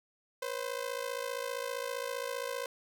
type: ring-modulated tone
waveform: sawtooth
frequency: 515 Hz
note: C5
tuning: 28 cents flat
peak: -28 dBFS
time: 0.42-2.66 s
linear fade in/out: 2 ms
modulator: 27.6 Hz
effects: none